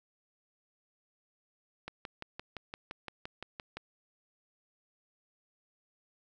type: click train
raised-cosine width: 0.3 ms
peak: -24 dBFS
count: 12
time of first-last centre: 1.88-3.77 s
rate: 5.82 Hz
effects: none